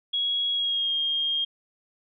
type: tone with pitch glide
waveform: sine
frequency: 3322 to 3227 Hz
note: G#7 to G7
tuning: 0 to +50 cents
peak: -23 dBFS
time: 0.13-1.45 s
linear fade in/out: 10 ms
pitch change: -50 cents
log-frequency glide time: 0.52-0.93 s
effects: none